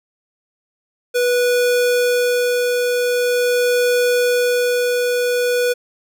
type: tone with tremolo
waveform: square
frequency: 490 Hz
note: B4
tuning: 14 cents flat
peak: -14 dBFS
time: 1.14-5.74 s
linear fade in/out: 20 ms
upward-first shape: sine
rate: 0.44 Hz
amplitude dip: 25%
effects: none